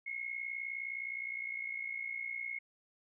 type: tone with amplitude modulation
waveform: sine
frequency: 2170 Hz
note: C#7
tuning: 37 cents flat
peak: -34 dBFS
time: 0.06-2.59 s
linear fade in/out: 10 ms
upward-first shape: sine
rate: 59.6 Hz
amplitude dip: 75%
effects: none